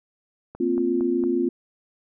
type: click train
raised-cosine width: 1 ms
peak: -25 dBFS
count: 4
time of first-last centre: 0.55-1.238 s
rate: 4.36 Hz
type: chord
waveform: sine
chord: Bb suspended second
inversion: none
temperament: equal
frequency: 233.1 / 261.6 / 349.2 Hz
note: Bb3 / C4 / F4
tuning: 0 / 0 / 0 cents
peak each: -28 / -24 / -22 dBFS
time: 0.6-1.49 s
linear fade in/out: 5 ms
effects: none